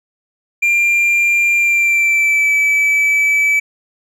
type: tone with pitch glide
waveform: triangle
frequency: 2386 to 2303 Hz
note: D7 to D7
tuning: +27 to -34 cents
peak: -9 dBFS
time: 0.62-3.6 s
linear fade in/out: 10 ms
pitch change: -61 cents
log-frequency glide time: 1.56-2.53 s
effects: none